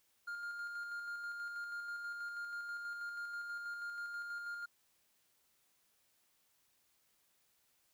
triangle tone with tremolo, 1408 Hz, F6, 14 cents sharp, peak -38 dBFS, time 0.27-4.66 s, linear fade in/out 10 ms, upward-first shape square, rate 6.2 Hz, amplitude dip 30%, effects white hiss -75 dBFS RMS until 7.93 s

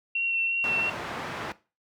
sine tone with vibrato, 2723 Hz, F7, 44 cents flat, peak -24 dBFS, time 0.15-0.9 s, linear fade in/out 5 ms, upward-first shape sine, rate 2.9 Hz, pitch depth 13 cents each way
white low-pass noise, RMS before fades -35 dBFS, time 0.64-1.52 s, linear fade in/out 0 ms, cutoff 1600 Hz, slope 12 dB/octave
effects noise-tail reverb RT60 0.3 s tail -18 dB re dry + high-pass 80 Hz 12 dB/octave

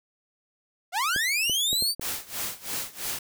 sawtooth linear sweep, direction up, 659.3 to 4699 Hz, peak -20 dBFS, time 0.92-1.95 s, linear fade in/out 50 ms
clicks, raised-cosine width 2 ms, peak -22 dBFS, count 5, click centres 1.162 / 1.497 / 1.73 / 1.824 / 1.996 s
white noise with tremolo, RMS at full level -30 dBFS, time 2.01-3.19 s, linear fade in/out 5 ms, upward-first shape sine, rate 3 Hz, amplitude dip 90%
effects none

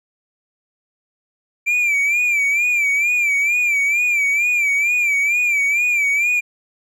triangle tone with vibrato, 2349 Hz, D7, in tune, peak -13 dBFS, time 1.66-6.41 s, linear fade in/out 20 ms, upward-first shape sine, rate 2.2 Hz, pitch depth 85 cents each way, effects none

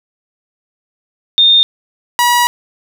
sine / sawtooth tone pair in turn, 3646 / 965.7 Hz, A#7 / B5, -39 / -39 cents, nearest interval octave + major seventh, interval 2300 cents, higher first, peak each -5 dBFS, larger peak neither, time 1.38-1.63 / 2.19-2.47 s, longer second, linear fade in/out 0 ms, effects none

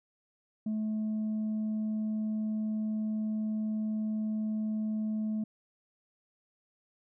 sine tone with tanh clipping, 216 Hz, A3, 32 cents flat, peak -30 dBFS, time 0.66-5.44 s, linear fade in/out 5 ms, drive 1 dB, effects none

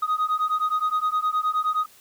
sine beating tone pair, 1244.5 / 1254.1 Hz, D#6 / D#6, 0 / +13 cents, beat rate 9.6 Hz, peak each -22 dBFS, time 0.02-1.86 s, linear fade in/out 10 ms, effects tanh soft clip ceiling -18 dBFS + white hiss -53 dBFS RMS until 2 s

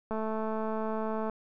click train, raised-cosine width 1 ms, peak -21 dBFS, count 261, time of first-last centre 0.11-1.297 s, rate 219 Hz, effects none

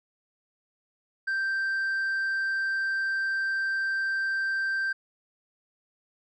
triangle tone with tanh clipping, 1568 Hz, G6, in tune, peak -26 dBFS, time 1.27-4.93 s, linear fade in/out 10 ms, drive 7 dB, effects none

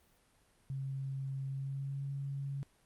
sine tone with pitch glide, 135.3 to 138.78 Hz, C#3 to C#3, -42 to +2 cents, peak -36 dBFS, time 0.7-2.63 s, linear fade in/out 0 ms, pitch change +44 cents, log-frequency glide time 1.48-2.04 s, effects pink hiss -69 dBFS RMS until 2.85 s + Opus 32 kbps

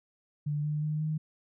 sine tone with pitch steps, 147.8 / 150.21 / 152.66 / 155.15 Hz, D3 / D3 / D#3 / D#3, +11 / +39 / -33 / -5 cents, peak -28 dBFS, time 0.46-1.18 s, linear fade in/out 10 ms, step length 180 ms, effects none

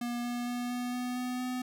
square tone with pitch steps, 239.9 / 241.8 / 243.8 / 245.8 / 247.8 / 249.8 / 251.8 Hz, A#3 / B3 / B3 / B3 / B3 / B3 / B3, +50 / -36 / -22 / -8 / +6 / +20 / +34 cents, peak -33 dBFS, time 0.01-1.62 s, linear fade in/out 5 ms, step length 230 ms, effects none

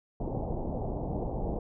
pink low-pass noise, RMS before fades -33 dBFS, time 0.2-1.59 s, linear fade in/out 2 ms, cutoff 830 Hz, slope 48 dB/octave, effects none

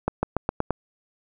accelerating click train, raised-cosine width 1 ms, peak -8 dBFS, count 6, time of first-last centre 0.08-0.707 s, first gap 150 ms, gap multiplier 0.91, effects none

